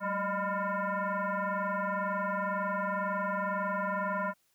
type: tone with frequency modulation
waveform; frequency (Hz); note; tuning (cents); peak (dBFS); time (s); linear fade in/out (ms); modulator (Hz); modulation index
sine; 190; F#3; +46; -29; 0-4.34; 50; 402; 3.5
effects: white hiss -72 dBFS RMS until 4.54 s